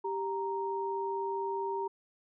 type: tone pair together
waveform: sine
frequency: 392 / 932.3 Hz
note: G4 / A#5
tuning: 0 / 0 cents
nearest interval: octave + minor third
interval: 1500 cents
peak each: -34 / -34 dBFS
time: 0.04-1.88 s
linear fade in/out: 10 ms
effects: none